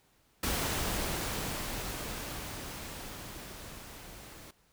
pink noise with level ramp, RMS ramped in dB -31 to -50 dBFS, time 0.43-4.51 s, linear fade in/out 5 ms, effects pink hiss -68 dBFS RMS until 4.72 s

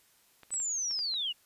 clicks, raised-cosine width 0.3 ms, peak -34 dBFS, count 7, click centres 0.433 / 0.506 / 0.54 / 0.601 / 0.91 / 0.991 / 1.141 s
sine linear sweep, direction down, 8090 to 2762 Hz, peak -30 dBFS, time 0.51-1.33 s, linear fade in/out 20 ms
effects white hiss -65 dBFS RMS until 1.45 s + resampled to 32000 Hz

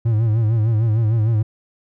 triangle tone with vibrato, 111.2 Hz, A2, 19 cents sharp, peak -12 dBFS, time 0.05-1.43 s, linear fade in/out 10 ms, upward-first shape sine, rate 6.6 Hz, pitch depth 90 cents each way, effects none

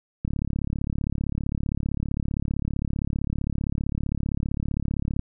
click train, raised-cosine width 5 ms, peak -14 dBFS, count 176, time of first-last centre 0.25-5.194 s, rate 35.4 Hz, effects none

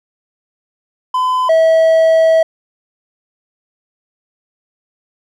triangle tone pair in turn, 1015 / 648 Hz, B5 / E5, +47 / -30 cents, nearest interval minor sixth, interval 777 cents, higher first, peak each -10 / -5 dBFS, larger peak second, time 1.14-1.49 / 1.49-2.43 s, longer second, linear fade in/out 5 ms, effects none

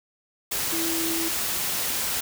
sine tone in noise, 329.6 Hz, E4, in tune, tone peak -28 dBFS, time 0.72-1.29 s, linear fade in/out 10 ms, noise white, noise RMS -27 dBFS, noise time 0.51-2.21 s, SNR -4 dB, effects none

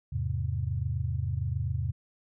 sine chord, E augmented, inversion none, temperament equal, 82.41 / 103.83 / 130.81 Hz, E2 / G#2 / B#2, 0 / 0 / 0 cents, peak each -32 dBFS, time 0.12-1.92 s, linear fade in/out 10 ms, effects none

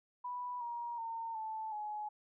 sine tone with pitch steps, 985 / 947.6 / 911.6 / 877 / 843.7 Hz, B5 / A#5 / A#5 / A5 / G#5, -5 / +28 / -39 / -6 / +27 cents, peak -38 dBFS, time 0.24-2.09 s, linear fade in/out 10 ms, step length 370 ms, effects none

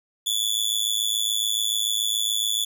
sawtooth tone with amplitude modulation, 3447 Hz, A7, 36 cents flat, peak -15 dBFS, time 0.26-2.65 s, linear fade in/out 10 ms, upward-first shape sine, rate 107 Hz, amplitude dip 90%, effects none

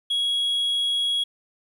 sine tone, 3322 Hz, G#7, in tune, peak -18 dBFS, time 0.1-1.24 s, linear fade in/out 10 ms, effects tanh soft clip ceiling -20 dBFS + 9-bit

